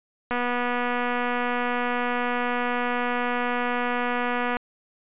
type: click train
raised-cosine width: 0.5 ms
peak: -12 dBFS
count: 1040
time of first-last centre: 0.31-4.568 s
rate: 244 Hz
effects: resampled to 8000 Hz